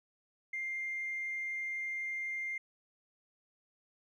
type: tone with tanh clipping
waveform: triangle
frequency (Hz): 2104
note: C7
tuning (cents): +9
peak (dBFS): -35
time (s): 0.53-2.58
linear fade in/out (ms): 5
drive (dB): 4
effects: none